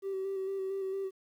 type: tone with vibrato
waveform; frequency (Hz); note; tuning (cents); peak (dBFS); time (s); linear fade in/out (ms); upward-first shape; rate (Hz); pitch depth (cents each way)
triangle; 386; G4; -27; -29; 0.02-1.11; 50; square; 4.4; 20
effects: tanh soft clip ceiling -29 dBFS + 11-bit